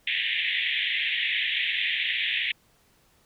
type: band-pass noise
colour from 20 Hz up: pink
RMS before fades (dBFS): -27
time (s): 0.07-2.52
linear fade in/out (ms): 5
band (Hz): 1800 to 3600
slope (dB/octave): 96
effects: pink hiss -63 dBFS RMS until 3.25 s